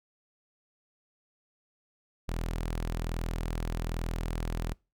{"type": "tone", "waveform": "sawtooth", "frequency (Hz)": 41.2, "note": "E1", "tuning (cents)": 0, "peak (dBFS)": -27, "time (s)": [2.28, 4.74], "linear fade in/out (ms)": 10, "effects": ["noise-tail reverb RT60 0.3 s tail -26 dB re dry"]}